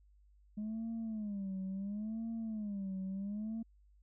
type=tone with vibrato; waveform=sine; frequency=207.8 Hz; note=G#3; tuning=1 cent sharp; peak=-35 dBFS; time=0.57-3.63 s; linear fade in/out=10 ms; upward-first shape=sine; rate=0.72 Hz; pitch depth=160 cents each way; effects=tanh soft clip ceiling -35 dBFS + added 50 Hz sine -62 dBFS peak until 4.02 s